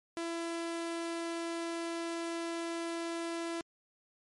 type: tone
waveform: sawtooth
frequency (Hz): 335.3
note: E4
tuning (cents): +30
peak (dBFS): -31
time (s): 0.17-3.61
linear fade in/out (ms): 0
effects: MP3 48 kbps